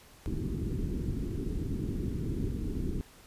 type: low-pass noise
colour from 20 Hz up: pink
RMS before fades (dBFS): -33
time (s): 0.26-3.01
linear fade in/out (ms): 0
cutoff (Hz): 390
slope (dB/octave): 48
effects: pink hiss -56 dBFS RMS until 3.26 s + resampled to 32000 Hz